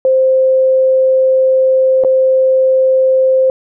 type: tone with dropouts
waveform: sine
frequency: 523.3 Hz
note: C5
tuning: in tune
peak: -7 dBFS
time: 0.05-3.5 s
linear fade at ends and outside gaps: 1 ms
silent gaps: 2.038-2.047 s
effects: none